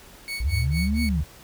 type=tone with tremolo; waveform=30% pulse; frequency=2221 Hz; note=C#7; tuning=3 cents sharp; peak=-25 dBFS; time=0.28-1.09 s; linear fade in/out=0 ms; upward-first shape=sine; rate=4.3 Hz; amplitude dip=100%
type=linear two-way sweep; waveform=sine; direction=up then down; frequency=51.91 to 241.1 to 142.4 Hz; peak=-23 dBFS; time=0.4-1.21 s; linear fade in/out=5 ms; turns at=1.02 s
type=tone with pitch glide; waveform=sine; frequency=73 to 72.54 Hz; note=D2 to D2; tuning=-10 to -21 cents; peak=-23 dBFS; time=0.44-1.24 s; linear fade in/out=10 ms; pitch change=-11 cents; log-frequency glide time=0.65-1.11 s
effects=pink hiss -48 dBFS RMS until 1.43 s